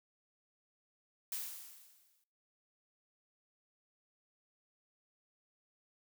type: noise with exponential decay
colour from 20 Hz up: blue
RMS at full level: -38 dBFS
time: 1.32-2.24 s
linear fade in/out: 2 ms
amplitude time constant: 200 ms
effects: noise-tail reverb RT60 0.5 s tail -21 dB re dry